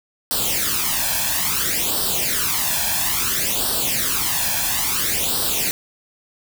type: noise with flanger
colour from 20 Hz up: white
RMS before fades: -21 dBFS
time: 0.31-5.71 s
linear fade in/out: 0 ms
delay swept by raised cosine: 0.22 to 1.22 ms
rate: 0.59 Hz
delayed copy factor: +0.75
effects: none